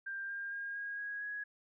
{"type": "tone with pitch steps", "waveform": "sine", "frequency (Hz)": [1588, 1603.7, 1619.5, 1635.5, 1651.6, 1667.9], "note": ["G6", "G6", "G#6", "G#6", "G#6", "G#6"], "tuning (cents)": [22, 39, -44, -27, -10, 7], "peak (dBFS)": -38, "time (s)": [0.06, 1.44], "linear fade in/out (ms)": 10, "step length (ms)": 230, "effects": []}